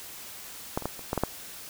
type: clicks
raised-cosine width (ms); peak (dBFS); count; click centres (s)
1; -12 / -24 / -14 / -28 / -13 / -12 / -9; 7; 0.775 / 0.823 / 0.856 / 0.993 / 1.131 / 1.177 / 1.236
effects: white hiss -43 dBFS RMS until 1.69 s